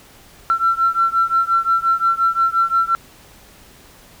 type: beating tone pair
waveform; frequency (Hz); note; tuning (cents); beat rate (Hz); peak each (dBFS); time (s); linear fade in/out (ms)
sine; 1349 / 1354.7; E6 / E6; +40 / +47; 5.7; -16 / -17; 0.5-2.95; 0
effects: tanh soft clip ceiling -6 dBFS + pink hiss -46 dBFS RMS until 4.2 s